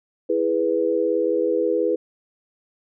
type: chord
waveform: sine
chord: E major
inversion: none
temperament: equal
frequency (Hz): 329.6 / 415.3 / 493.9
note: E4 / G#4 / B4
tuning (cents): 0 / 0 / 0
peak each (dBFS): -24 / -23 / -21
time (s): 0.29-1.96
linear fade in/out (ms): 10
effects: none